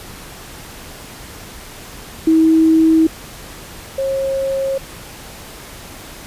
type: tone pair in turn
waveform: sine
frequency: 321.2 / 540.2 Hz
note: E4 / C#5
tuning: -45 / -45 cents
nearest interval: major sixth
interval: 900 cents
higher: second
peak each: -8 / -16 dBFS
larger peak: first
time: 2.27-3.07 / 3.98-4.78 s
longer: neither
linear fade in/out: 5 ms
effects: pink hiss -35 dBFS RMS until 6.26 s + resampled to 32000 Hz